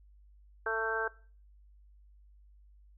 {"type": "harmonic tone", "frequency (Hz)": 222.8, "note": "A3", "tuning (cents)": 22, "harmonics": [2, 3, 4, 5, 6, 7], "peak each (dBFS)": [-35, -41, -39, -41, -39, -33], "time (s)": [0.66, 1.08], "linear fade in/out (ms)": 5, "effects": ["noise-tail reverb RT60 0.4 s tail -20 dB re dry", "added 50 Hz sine -56 dBFS peak until 2.97 s"]}